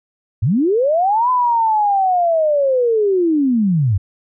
sine linear two-way sweep, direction up then down, 87.31 to 1017 to 87.31 Hz, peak -12 dBFS, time 0.42-3.98 s, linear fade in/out 10 ms, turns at 1.3 s, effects none

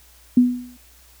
sine tone with exponential decay, 246.9 Hz, B3, in tune, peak -7 dBFS, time 0.37-0.77 s, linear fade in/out 5 ms, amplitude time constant 86 ms, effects added 60 Hz sine -52 dBFS peak until 1.2 s + white hiss -52 dBFS RMS until 1.2 s

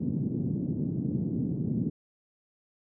pink band-pass noise, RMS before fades -30 dBFS, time 0-1.9 s, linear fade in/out 10 ms, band 130 to 280 Hz, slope 24 dB/octave, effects none

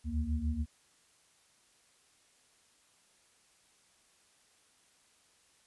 sine tone cluster, 71.5 / 78.3 / 233.2 Hz, D2 / D#2 / A#3, -46 / +11 / +1 cents, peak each -34 / -34 / -37 dBFS, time 0.04-0.66 s, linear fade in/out 50 ms, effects white hiss -67 dBFS RMS until 5.66 s + resampled to 24000 Hz

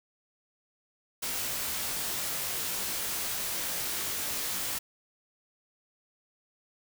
white noise with comb filter, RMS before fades -33 dBFS, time 1.22-4.79 s, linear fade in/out 10 ms, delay 19 ms, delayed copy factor -0.75, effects none

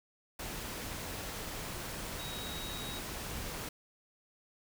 sine tone in noise, 3800 Hz, A#7, 33 cents sharp, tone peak -44 dBFS, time 2.19-2.99 s, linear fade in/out 5 ms, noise pink, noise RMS -41 dBFS, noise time 0.39-3.69 s, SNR -6 dB, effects none

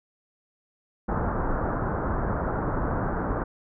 pink low-pass noise, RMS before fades -27 dBFS, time 1.08-3.44 s, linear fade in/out 10 ms, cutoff 1500 Hz, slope 48 dB/octave, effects none

